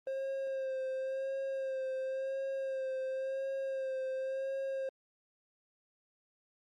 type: tone with vibrato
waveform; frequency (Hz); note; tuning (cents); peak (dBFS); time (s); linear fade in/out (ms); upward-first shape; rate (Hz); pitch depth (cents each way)
triangle; 532; C5; +29; -32; 0.07-4.89; 2; sine; 0.94; 26
effects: Opus 24 kbps